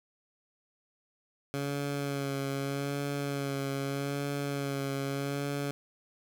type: tone with vibrato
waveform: 15% pulse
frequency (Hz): 140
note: C#3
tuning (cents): +18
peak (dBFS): -25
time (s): 1.54-5.71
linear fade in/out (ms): 0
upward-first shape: sine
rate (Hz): 0.81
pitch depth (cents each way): 28
effects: none